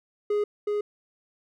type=tone with echo; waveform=triangle; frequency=415.3 Hz; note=G#4; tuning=in tune; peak=-20 dBFS; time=0.3-0.44 s; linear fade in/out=5 ms; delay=370 ms; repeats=1; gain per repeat=-2 dB; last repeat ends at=0.81 s; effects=none